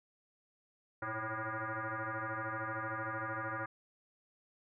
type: tone with frequency modulation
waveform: sine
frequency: 116.54 Hz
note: A#2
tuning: in tune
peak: -36 dBFS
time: 1.02-3.66 s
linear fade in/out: 5 ms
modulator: 220 Hz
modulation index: 7.4
effects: none